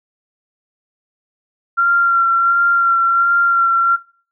sine tone with vibrato, 1375 Hz, F6, 27 cents flat, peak -10 dBFS, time 1.77-3.97 s, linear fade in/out 20 ms, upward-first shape sine, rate 1.4 Hz, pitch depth 18 cents each way, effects noise-tail reverb RT60 0.4 s tail -19 dB re dry

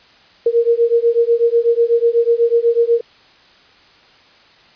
sine beating tone pair, 463.6 / 471.7 Hz, A#4 / A#4, -10 / +20 cents, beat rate 8.1 Hz, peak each -14 dBFS, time 0.46-3.01 s, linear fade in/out 5 ms, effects white hiss -48 dBFS RMS until 4.75 s + resampled to 11025 Hz

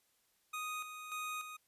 25% pulse tone with tremolo, 1244.5 Hz, D#6, in tune, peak -35 dBFS, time 0.53-1.57 s, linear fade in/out 10 ms, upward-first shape square, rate 1.7 Hz, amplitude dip 55%, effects white hiss -75 dBFS RMS until 1.67 s + resampled to 32000 Hz

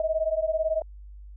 sine beating tone pair, 627 / 645 Hz, D#5 / E5, +13 / -38 cents, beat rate 18 Hz, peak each -26 dBFS, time 0-0.82 s, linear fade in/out 2 ms, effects added 50 Hz sine -41 dBFS peak until 1.36 s

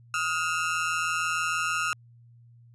30% pulse ring-modulated tone, 1341 Hz, E6, 29 cents sharp, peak -20 dBFS, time 0.14-1.93 s, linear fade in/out 0 ms, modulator 83.1 Hz, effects added 118 Hz sine -51 dBFS peak until 2.74 s + resampled to 24000 Hz

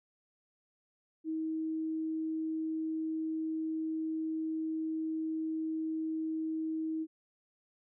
sine tone, 318.1 Hz, D#4, 38 cents sharp, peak -32 dBFS, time 1.24-7.07 s, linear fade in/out 50 ms, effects none

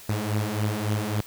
sawtooth beating tone pair, 103.83 / 107.43 Hz, G#2 / A2, 0 / -41 cents, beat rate 3.6 Hz, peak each -24 / -23 dBFS, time 0.09-1.21 s, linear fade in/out 5 ms, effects white hiss -46 dBFS RMS until 1.26 s

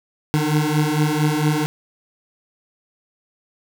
25% pulse beating tone pair, 149.4 / 153.8 Hz, D3 / D#3, +30 / -20 cents, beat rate 4.4 Hz, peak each -16 dBFS, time 0.34-1.66 s, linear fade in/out 0 ms, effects none

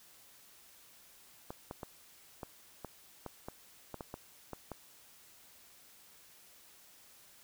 clicks, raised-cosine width 1 ms, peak -27 dBFS, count 12, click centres 1.505 / 1.711 / 1.832 / 2.432 / 2.847 / 3.263 / 3.485 / 3.943 / 4.008 / 4.141 / 4.533 / 4.717 s, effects white hiss -60 dBFS RMS until 7.43 s

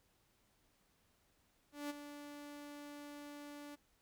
sawtooth tone with ADSR envelope, 290.8 Hz, D4, 17 cents flat, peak -35 dBFS, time 1.72-3.76 s, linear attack 180 ms, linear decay 20 ms, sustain -10 dB, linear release 18 ms, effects pink hiss -75 dBFS RMS until 4.01 s

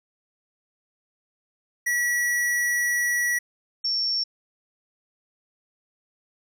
square / sine tone pair in turn, 1935 / 5458 Hz, B6 / F8, -36 / -41 cents, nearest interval octave + tritone, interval 1795 cents, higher second, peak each -22 dBFS, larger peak neither, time 1.86-3.39 / 3.84-4.24 s, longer first, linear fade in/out 10 ms, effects none

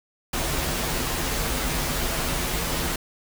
pink noise with comb filter, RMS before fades -26 dBFS, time 0.33-2.96 s, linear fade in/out 5 ms, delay 10 ms, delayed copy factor -0.55, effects none

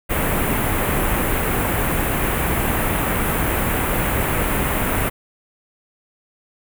pink band-stop noise, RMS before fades -20 dBFS, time 0.09-5.1 s, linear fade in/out 20 ms, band 2600 to 10000 Hz, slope 24 dB/octave, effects none

